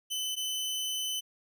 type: tone pair in turn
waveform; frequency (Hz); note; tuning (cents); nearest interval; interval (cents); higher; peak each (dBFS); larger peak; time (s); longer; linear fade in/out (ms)
sawtooth; 3030 / 3030; F#7 / F#7; +40 / +40; unison; 0; neither; -28; neither; 0.1-0.36 / 0.36-1.21; second; 20
effects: none